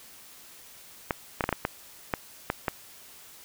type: clicks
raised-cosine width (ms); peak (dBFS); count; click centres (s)
0.5; -10; 9; 1.108 / 1.408 / 1.44 / 1.491 / 1.527 / 1.651 / 2.138 / 2.501 / 2.682
effects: white hiss -50 dBFS RMS until 3.44 s